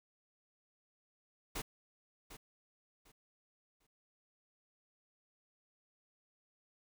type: noise with echo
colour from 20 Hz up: pink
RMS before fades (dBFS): -40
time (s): 1.55-1.62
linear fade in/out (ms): 10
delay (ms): 750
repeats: 3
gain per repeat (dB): -12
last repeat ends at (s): 3.87
effects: none